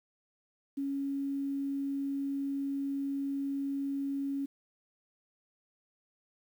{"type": "tone with quantisation", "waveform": "sine", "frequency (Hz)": 277.2, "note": "C#4", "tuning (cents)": 0, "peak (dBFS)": -31, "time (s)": [0.77, 4.46], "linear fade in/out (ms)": 10, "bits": 10, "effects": []}